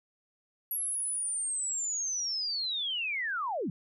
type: linear sweep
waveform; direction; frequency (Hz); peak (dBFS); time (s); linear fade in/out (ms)
sine; down; 11450 to 138.59; -30; 0.71-3.7; 2
effects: none